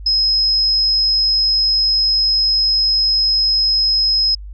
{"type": "tone", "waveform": "sine", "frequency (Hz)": 5120, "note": "D#8", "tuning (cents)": 49, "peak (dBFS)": -12, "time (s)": [0.06, 4.35], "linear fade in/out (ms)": 5, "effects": ["added 50 Hz sine -29 dBFS peak until 4.53 s"]}